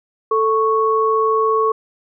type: tone pair together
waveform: sine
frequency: 441.5 / 1107.1 Hz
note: A4 / C#6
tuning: +6 / -3 cents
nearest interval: octave + major third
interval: 1591 cents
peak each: -16 dBFS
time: 0.31-1.72 s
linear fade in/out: 5 ms
effects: none